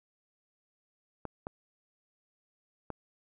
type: clicks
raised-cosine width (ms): 1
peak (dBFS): -23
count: 3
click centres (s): 1.253 / 1.469 / 2.903
effects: none